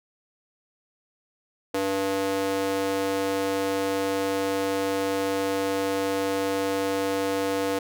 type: tone with high-pass filter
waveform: square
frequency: 97.4 Hz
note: G2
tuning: 11 cents flat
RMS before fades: -26 dBFS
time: 1.74-7.79 s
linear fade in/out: 5 ms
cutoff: 400 Hz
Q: 2.8
effects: none